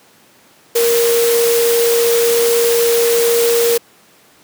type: tone in noise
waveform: sine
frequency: 468.2 Hz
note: A#4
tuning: 8 cents sharp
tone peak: -11 dBFS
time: 0.75-3.78 s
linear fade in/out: 10 ms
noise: white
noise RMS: -19 dBFS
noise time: 0.75-3.78 s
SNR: +5 dB
effects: pink hiss -48 dBFS RMS until 4.43 s + high-pass 200 Hz 12 dB/octave